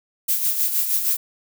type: noise with tremolo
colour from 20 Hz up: violet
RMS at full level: -19 dBFS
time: 0.28-1.17 s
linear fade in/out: 10 ms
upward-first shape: sine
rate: 6.4 Hz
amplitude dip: 55%
effects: none